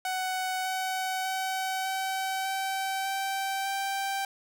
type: tone with pitch steps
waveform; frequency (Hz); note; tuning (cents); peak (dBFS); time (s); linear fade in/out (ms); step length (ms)
sawtooth; 746 / 752.1 / 758.2 / 764.3 / 770.5 / 776.8 / 783.1; F#5 / F#5 / F#5 / G5 / G5 / G5 / G5; +14 / +28 / +42 / -44 / -30 / -16 / -2; -25; 0.05-4.25; 2; 600
effects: none